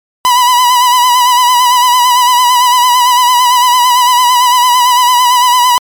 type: tone with vibrato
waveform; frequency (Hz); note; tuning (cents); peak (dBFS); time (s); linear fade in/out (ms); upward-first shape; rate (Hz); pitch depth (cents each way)
45% pulse; 987.8; B5; 0; -5; 0.25-5.78; 0; sine; 8.9; 48
effects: MP3 96 kbps